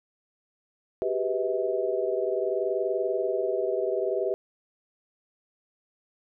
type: tone cluster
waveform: sine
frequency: 381.2 / 401.8 / 493.1 / 641 Hz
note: G4 / G4 / B4 / E5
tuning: -48 / +43 / -3 / -49 cents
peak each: -30 dBFS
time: 1.02-4.34 s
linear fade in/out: 0 ms
effects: none